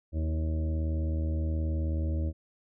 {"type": "harmonic tone with a mistuned harmonic", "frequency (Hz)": 78.9, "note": "D#2", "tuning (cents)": 25, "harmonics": [1, 2, 3, 4, 5, 6, 7, 8], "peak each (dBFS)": [-27, -41, -41, -39, -53, -54, -44, -52], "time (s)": [0.12, 2.33], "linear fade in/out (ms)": 50, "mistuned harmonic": 4, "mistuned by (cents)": 15, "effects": []}